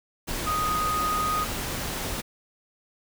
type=tone in noise; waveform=sine; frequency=1244.5 Hz; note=D#6; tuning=in tune; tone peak=-24 dBFS; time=0.46-1.45 s; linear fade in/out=20 ms; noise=pink; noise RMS=-31 dBFS; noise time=0.27-2.22 s; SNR=+4 dB; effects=none